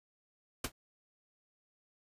pink noise with exponential decay, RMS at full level -28 dBFS, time 0.64-0.72 s, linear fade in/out 5 ms, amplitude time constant 16 ms, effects resampled to 32000 Hz

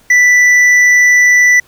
sine tone with hard clipping, 1975.5 Hz, B6, in tune, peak -6 dBFS, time 0.1-1.6 s, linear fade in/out 5 ms, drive 5 dB, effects pink hiss -48 dBFS RMS until 1.67 s

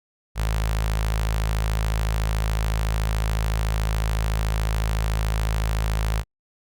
sawtooth tone with notch filter, 53.8 Hz, A1, 38 cents flat, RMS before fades -23 dBFS, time 0.35-6.24 s, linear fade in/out 50 ms, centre 290 Hz, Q 0.59, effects Opus 48 kbps

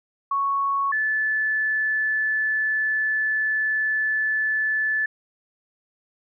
sine tone pair in turn, 1108.7 / 1739.5 Hz, C#6 / A6, 0 / -20 cents, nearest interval minor sixth, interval 780 cents, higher second, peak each -20 dBFS, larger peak neither, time 0.31-0.92 / 0.92-5.06 s, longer second, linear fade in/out 5 ms, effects none

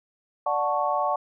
sine chord, D major seventh, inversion none, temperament equal with one note detuned, 587.3 / 734.9 / 880 / 1108.7 Hz, D5 / F#5 / A5 / C#6, 0 / -12 / 0 / 0 cents, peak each -28 / -27 / -28 / -27 dBFS, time 0.46-1.16 s, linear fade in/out 5 ms, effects none

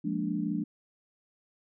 sine chord, Bb dominant seventh, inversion second, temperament equal, 174.61 / 207.7 / 233.1 / 293.7 Hz, F3 / Ab3 / Bb3 / D4, 0 / 0 / 0 / 0 cents, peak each -34 / -33 / -36 / -33 dBFS, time 0.04-0.64 s, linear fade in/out 10 ms, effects none

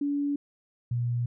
sine tone pair in turn, 286.1 / 120.29 Hz, D4 / B2, -45 / -45 cents, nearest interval octave + minor third, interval 1500 cents, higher first, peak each -25 dBFS, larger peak neither, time 0.01-0.36 / 0.91-1.26 s, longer neither, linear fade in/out 5 ms, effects none

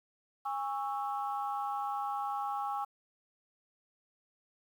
sine chord, C# minor, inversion second, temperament equal with one note detuned, 816.8 / 1108.7 / 1318.5 Hz, G#5 / C#6 / E6, -29 / 0 / 0 cents, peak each -34 / -38 / -40 dBFS, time 0.45-2.85 s, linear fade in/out 10 ms, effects tanh soft clip ceiling -24 dBFS + 10-bit

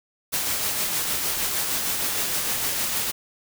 white noise with tremolo, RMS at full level -24 dBFS, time 0.32-3.12 s, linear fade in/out 20 ms, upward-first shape triangle, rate 6.5 Hz, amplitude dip 35%, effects none

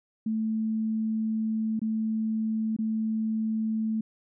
sine tone with dropouts, 220 Hz, A3, in tune, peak -25 dBFS, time 0.26-4.01 s, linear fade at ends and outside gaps 5 ms, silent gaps 1.794-1.816 / 2.765-2.787 s, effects none

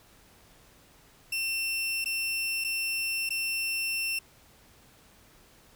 sawtooth tone with dropouts, 2700 Hz, E7, 41 cents sharp, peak -25 dBFS, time 1.32-4.19 s, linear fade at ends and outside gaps 5 ms, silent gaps 2.044-2.057 / 2.641-2.645 / 3.292-3.304 s, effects pink hiss -58 dBFS RMS until 5.75 s

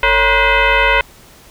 sine tone with frequency modulation, 554 Hz, C#5, 1 cent flat, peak -9 dBFS, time 0.03-1.01 s, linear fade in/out 2 ms, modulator 504 Hz, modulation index 4.5, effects pink hiss -43 dBFS RMS until 1.5 s

